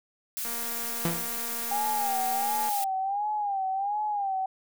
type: noise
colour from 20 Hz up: blue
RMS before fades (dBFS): -33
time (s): 0.37-2.84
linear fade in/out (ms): 0
type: click train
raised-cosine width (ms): 0.5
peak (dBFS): -27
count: 525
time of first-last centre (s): 0.45-2.689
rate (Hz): 234
type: tone with exponential decay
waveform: sawtooth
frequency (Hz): 168.7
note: E3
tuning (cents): +40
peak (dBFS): -19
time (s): 1.05-1.36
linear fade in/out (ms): 2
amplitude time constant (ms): 67
type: tone with vibrato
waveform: sine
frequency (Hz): 803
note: G5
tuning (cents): +41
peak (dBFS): -26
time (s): 1.71-4.46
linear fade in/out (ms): 5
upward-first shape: sine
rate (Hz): 1.4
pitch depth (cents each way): 97
effects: none